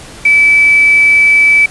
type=tone with quantisation; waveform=sine; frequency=2305 Hz; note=D7; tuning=33 cents flat; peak=-4 dBFS; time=0.25-1.66 s; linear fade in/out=5 ms; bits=4; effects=pink hiss -32 dBFS RMS until 1.7 s + resampled to 24000 Hz